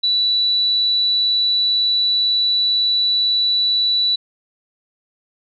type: tone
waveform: sine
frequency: 3951 Hz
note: B7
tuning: in tune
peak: -14 dBFS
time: 0.03-4.16 s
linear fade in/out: 10 ms
effects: none